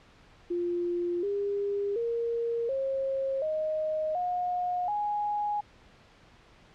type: tone with pitch steps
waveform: sine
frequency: 349.2 / 403.4 / 466.1 / 538.5 / 622.2 / 718.9 / 830.5 Hz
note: F4 / G4 / A#4 / C5 / D#5 / F5 / G#5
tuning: 0 / +50 / 0 / +50 / 0 / +50 / 0 cents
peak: -27 dBFS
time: 0.5-5.61 s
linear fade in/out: 10 ms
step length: 730 ms
effects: pink hiss -57 dBFS RMS until 6.74 s + low-pass 4000 Hz 12 dB/octave